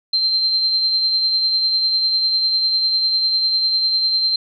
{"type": "tone with tremolo", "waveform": "sine", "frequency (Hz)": 4135, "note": "C8", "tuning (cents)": -21, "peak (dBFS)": -13, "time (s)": [0.13, 4.36], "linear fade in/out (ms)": 5, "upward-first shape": "triangle", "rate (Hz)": 10, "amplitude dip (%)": 40, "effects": []}